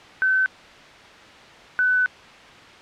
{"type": "tone pair in turn", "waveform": "sine", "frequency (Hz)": [1528, 1500.9], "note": ["G6", "F#6"], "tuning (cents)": [-45, 24], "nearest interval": "unison", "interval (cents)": 31, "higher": "first", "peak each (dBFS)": -16, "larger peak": "neither", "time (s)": [[0.22, 0.46], [1.79, 2.06]], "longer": "second", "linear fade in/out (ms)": 0, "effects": ["white hiss -44 dBFS RMS until 2.81 s", "low-pass 3000 Hz 12 dB/octave"]}